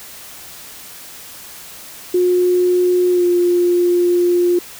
sine tone with pitch glide, 359.4 to 352.2 Hz, F4 to F4, +50 to +15 cents, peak -11 dBFS, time 2.14-4.59 s, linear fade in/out 5 ms, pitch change -35 cents, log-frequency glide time 3.11-3.25 s, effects white hiss -36 dBFS RMS until 4.79 s

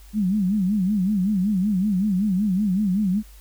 sine tone with vibrato, 197.1 Hz, G3, 10 cents sharp, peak -18 dBFS, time 0.13-3.23 s, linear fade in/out 50 ms, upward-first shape sine, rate 5.3 Hz, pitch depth 160 cents each way, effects added 50 Hz sine -43 dBFS peak until 3.4 s + white hiss -53 dBFS RMS until 3.4 s

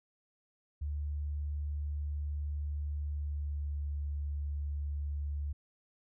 sine tone with pitch glide, 73.42 to 72.53 Hz, D2 to D2, 0 to -21 cents, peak -33 dBFS, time 0.81-5.53 s, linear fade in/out 10 ms, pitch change -21 cents, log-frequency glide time 3.09-3.79 s, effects none

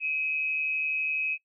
sine tone pair together, 2400 / 2552 Hz, D7 / D#7, +37 / +43 cents, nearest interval minor second, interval 106 cents, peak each -36 / -27 dBFS, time 0-1.38 s, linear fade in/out 50 ms, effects noise-tail reverb RT60 0.1 s tail -18 dB re dry

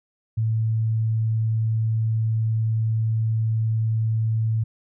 sine tone, 111.3 Hz, A2, 20 cents sharp, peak -19 dBFS, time 0.37-4.64 s, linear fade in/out 10 ms, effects none

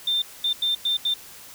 sine tone bursts at uneven times, 3590 Hz, A7, 34 cents sharp, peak -19 dBFS, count 5, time 0.07-0.22 / 0.44-0.53 / 0.62-0.75 / 0.85-0.97 / 1.05-1.14 s, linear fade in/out 5 ms, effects tanh soft clip ceiling -15 dBFS + white hiss -44 dBFS RMS until 1.54 s

